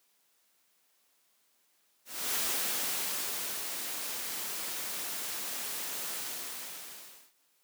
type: noise with ADSR envelope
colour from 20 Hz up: white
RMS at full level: -31 dBFS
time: 2.05-7.33 s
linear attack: 290 ms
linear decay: 1300 ms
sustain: -6 dB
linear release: 1200 ms
effects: white hiss -71 dBFS RMS until 7.63 s + high-pass 200 Hz 12 dB/octave